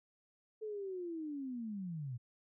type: linear sweep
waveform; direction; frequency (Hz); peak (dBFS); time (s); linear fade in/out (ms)
sine; down; 440 to 114.9; -39; 0.61-2.18; 20
effects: none